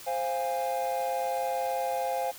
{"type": "chord", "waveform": "triangle", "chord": "F minor", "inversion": "second", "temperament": "equal with one note detuned", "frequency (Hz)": [523.3, 698.5, 819.2], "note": ["C5", "F5", "Ab5"], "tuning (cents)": [0, 0, -24], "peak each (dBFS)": -30, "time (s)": [0.06, 2.32], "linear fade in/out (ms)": 20, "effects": ["white hiss -46 dBFS RMS until 2.38 s"]}